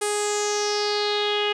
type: tone with low-pass filter sweep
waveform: sawtooth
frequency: 415.3 Hz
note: G#4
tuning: in tune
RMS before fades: -24 dBFS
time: 0.01-1.53 s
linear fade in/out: 10 ms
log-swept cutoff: 9300 to 2900 Hz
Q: 5.3
effects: none